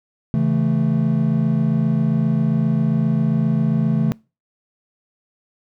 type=chord; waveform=triangle; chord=A major; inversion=first; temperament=just; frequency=137.5 / 165 / 220 Hz; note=C#3 / E3 / A3; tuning=-14 / +2 / 0 cents; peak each=-18 dBFS; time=0.34-4.12 s; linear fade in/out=0 ms; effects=noise-tail reverb RT60 0.3 s tail -24 dB re dry